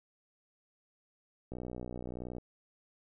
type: click train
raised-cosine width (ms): 2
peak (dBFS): -28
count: 54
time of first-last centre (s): 1.52-2.383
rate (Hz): 61.4
effects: none